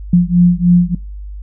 sine beating tone pair, 174.61 / 177.91 Hz, F3 / F3, 0 / +32 cents, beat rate 3.3 Hz, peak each -10 dBFS, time 0.13-0.95 s, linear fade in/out 5 ms, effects noise-tail reverb RT60 0.3 s tail -26 dB re dry + added 50 Hz sine -25 dBFS peak until 1.42 s

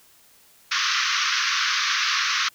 pink band-pass noise, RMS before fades -23 dBFS, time 0.71-2.49 s, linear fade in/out 10 ms, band 1100 to 6200 Hz, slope 96 dB/octave, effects white hiss -55 dBFS RMS until 2.54 s

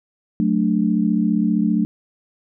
sine chord, D major, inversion first, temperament equal, 185 / 220 / 293.7 Hz, F#3 / A3 / D4, 0 / 0 / 0 cents, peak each -20 / -18 / -22 dBFS, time 0.4-1.85 s, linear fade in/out 0 ms, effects none

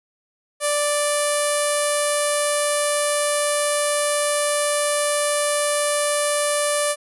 sawtooth tone with low-pass filter, 587.3 Hz, D5, in tune, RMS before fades -21 dBFS, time 0.6-6.96 s, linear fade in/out 50 ms, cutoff 9800 Hz, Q 6.2, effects none

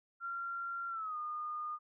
sine tone with pitch glide, 1378 to 1220.6 Hz, F6 to D#6, -24 to -34 cents, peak -37 dBFS, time 0.2-1.79 s, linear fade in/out 50 ms, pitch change -210 cents, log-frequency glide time 0.89-1.17 s, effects none

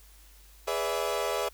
30% pulse chord, E dominant seventh, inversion first, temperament equal with one note detuned, 415.3 / 493.9 / 578.2 / 659.3 Hz, G#4 / B4 / D5 / E5, 0 / 0 / -27 / 0 cents, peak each -31 dBFS, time 0.67-1.49 s, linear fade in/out 10 ms, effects added 50 Hz sine -53 dBFS peak until 1.53 s + white hiss -58 dBFS RMS until 1.53 s

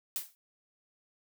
blue noise with exponential decay, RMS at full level -31 dBFS, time 0.16-0.35 s, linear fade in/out 0 ms, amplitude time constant 40 ms, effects none

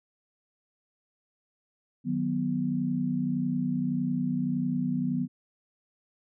sine chord, B major, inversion first, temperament just, 154.34 / 185.21 / 246.9 Hz, D#3 / F#3 / B3, -14 / +2 / 0 cents, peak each -32 / -31 / -28 dBFS, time 2.04-5.28 s, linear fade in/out 50 ms, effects none

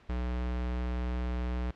square tone, 61.3 Hz, B1, 12 cents flat, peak -31 dBFS, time 0.09-1.71 s, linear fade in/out 5 ms, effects pink hiss -59 dBFS RMS until 1.75 s + low-pass 3000 Hz 12 dB/octave

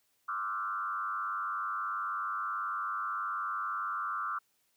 sine tone with frequency modulation, 1271 Hz, D#6, 36 cents sharp, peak -32 dBFS, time 0.28-4.39 s, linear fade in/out 10 ms, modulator 98.4 Hz, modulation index 1.6, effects white hiss -74 dBFS RMS until 4.76 s + high-pass 60 Hz 12 dB/octave

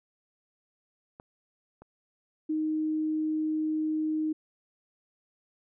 clicks, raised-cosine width 1 ms, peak -31 / -35 dBFS, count 2, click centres 1.199 / 1.82 s
sine tone, 311.1 Hz, D#4, in tune, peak -26 dBFS, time 2.49-4.33 s, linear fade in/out 10 ms
effects none

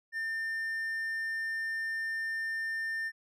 triangle tone, 1800 Hz, A6, 39 cents sharp, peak -30 dBFS, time 0.12-3.12 s, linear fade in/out 50 ms, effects none

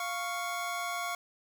25% pulse tone pair together, 698.4 / 1108.7 Hz, F5 / C#6, 0 / 0 cents, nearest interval minor sixth, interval 800 cents, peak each -32 / -32 dBFS, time 0-1.15 s, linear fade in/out 2 ms, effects 11-bit

